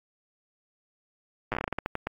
slowing click train, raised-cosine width 0.5 ms, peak -14 dBFS, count 14, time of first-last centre 1.52-2.07 s, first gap 8 ms, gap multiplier 1.25, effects AAC 64 kbps

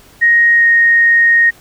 sine tone with pitch glide, 1873 to 1862.2 Hz, A#6 to A#6, +8 to -2 cents, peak -6 dBFS, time 0.21-1.51 s, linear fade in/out 20 ms, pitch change -10 cents, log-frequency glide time 0.55-0.65 s, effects pink hiss -44 dBFS RMS until 1.6 s

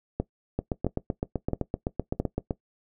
two click trains, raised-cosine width 2 ms, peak -13 / -12 dBFS, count 16 / 4, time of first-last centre 0.59-2.508 / 0.2-2.2 s, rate 7.82 / 1.5 Hz, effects noise-tail reverb RT60 0.1 s tail -18 dB re dry

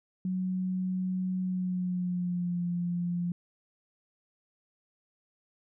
sine tone with pitch glide, 185 to 174.62 Hz, F#3 to F3, 0 to 0 cents, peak -28 dBFS, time 0.25-3.32 s, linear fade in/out 2 ms, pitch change -100 cents, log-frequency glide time 1.41-2.63 s, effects none

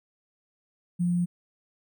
sine tone with sample-and-hold, 175.4 Hz, F3, 8 cents sharp, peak -22 dBFS, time 0.99-1.26 s, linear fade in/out 20 ms, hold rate 8820 Hz, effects none

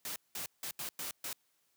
white noise bursts at uneven times, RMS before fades -40 dBFS, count 6, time 0.05-0.16 / 0.35-0.46 / 0.63-0.71 / 0.79-0.89 / 0.99-1.11 / 1.24-1.33 s, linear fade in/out 2 ms, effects white hiss -75 dBFS RMS until 1.76 s + high-pass 80 Hz 12 dB/octave

